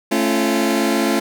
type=chord; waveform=sawtooth; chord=A augmented; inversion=none; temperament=just; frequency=220 / 275 / 343.8 Hz; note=A3 / C#4 / E#4; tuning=0 / -14 / -27 cents; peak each=-16 dBFS; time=0.11-1.2 s; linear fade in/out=10 ms; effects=none